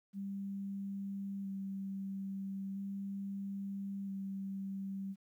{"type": "tone with vibrato", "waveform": "sine", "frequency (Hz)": 196, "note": "G3", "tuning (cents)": 0, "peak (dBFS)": -38, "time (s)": [0.13, 5.16], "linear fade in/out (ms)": 50, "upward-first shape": "square", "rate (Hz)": 0.38, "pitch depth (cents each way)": 12, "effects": ["12-bit"]}